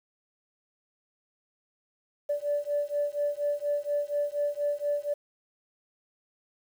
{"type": "beating tone pair", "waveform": "sine", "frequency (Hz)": [580, 584.2], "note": ["D5", "D5"], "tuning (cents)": [-22, -9], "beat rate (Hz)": 4.2, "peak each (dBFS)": -29, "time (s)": [2.29, 5.14], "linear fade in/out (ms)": 10, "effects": ["tanh soft clip ceiling -19 dBFS", "9-bit"]}